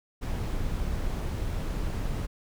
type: noise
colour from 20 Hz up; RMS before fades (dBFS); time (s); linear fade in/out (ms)
brown; -30; 0.21-2.27; 20
effects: none